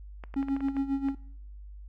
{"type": "clicks", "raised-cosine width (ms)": 0.5, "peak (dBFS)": -27, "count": 9, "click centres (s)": [0.238, 0.341, 0.428, 0.485, 0.565, 0.606, 0.685, 0.767, 1.086]}
{"type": "tone with tremolo", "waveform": "triangle", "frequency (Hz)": 274.1, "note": "C#4", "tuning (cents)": -19, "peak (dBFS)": -22, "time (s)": [0.36, 1.15], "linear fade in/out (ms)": 5, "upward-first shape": "sine", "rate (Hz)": 7.4, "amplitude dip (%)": 75}
{"effects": ["noise-tail reverb RT60 0.7 s tail -21 dB re dry", "added 50 Hz sine -42 dBFS peak until 1.88 s"]}